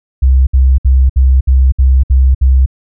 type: tone bursts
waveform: sine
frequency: 65.41 Hz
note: C2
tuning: in tune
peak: -4 dBFS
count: 8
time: 0.22-2.661 s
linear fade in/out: 10 ms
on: 250 ms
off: 63 ms
effects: none